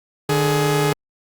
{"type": "tone pair together", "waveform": "sawtooth", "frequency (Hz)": [150, 420.1], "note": ["D3", "G#4"], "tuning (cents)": [37, 20], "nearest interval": "octave + tritone", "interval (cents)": 1783, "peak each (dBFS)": -15, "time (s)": [0.29, 0.93], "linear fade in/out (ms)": 5, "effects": ["Opus 48 kbps"]}